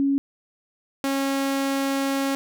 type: tone pair in turn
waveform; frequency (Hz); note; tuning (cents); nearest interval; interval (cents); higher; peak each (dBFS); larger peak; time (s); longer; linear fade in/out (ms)
sine / sawtooth; 277.2 / 273.5; C#4 / C#4; 0 / -23; unison; 23; first; -18; neither; 0-0.18 / 1.04-2.35; second; 0
effects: none